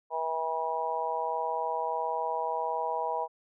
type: harmonic tone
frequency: 161.5 Hz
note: E3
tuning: 35 cents flat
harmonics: 3 / 4 / 5 / 6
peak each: -36 / -35 / -34 / -32 dBFS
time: 0.1-3.28 s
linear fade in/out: 50 ms
effects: none